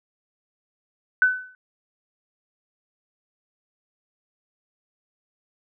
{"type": "tone with exponential decay", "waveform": "sine", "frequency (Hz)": 1506, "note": "F#6", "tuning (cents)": 30, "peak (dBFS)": -11, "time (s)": [1.22, 1.55], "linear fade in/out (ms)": 1, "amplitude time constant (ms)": 70, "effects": []}